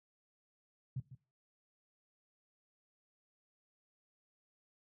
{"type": "tone with echo", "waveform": "sine", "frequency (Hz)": 130.81, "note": "C3", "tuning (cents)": 0, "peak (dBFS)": -35, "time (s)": [0.96, 1], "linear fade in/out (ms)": 5, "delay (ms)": 150, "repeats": 1, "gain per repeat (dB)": -13, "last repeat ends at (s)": 1.15, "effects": ["noise-tail reverb RT60 0.3 s tail -18 dB re dry", "high-pass 60 Hz 12 dB/octave"]}